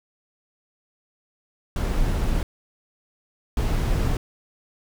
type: noise bursts at uneven times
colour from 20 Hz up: brown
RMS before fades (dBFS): -22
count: 2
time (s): 1.76-2.43 / 3.57-4.17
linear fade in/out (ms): 2
effects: none